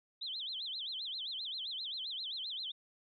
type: tone with vibrato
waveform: sine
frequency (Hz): 3558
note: A7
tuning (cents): +19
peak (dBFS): -38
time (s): 0.21-2.72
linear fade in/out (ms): 10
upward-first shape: sine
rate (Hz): 7.6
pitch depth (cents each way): 280
effects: none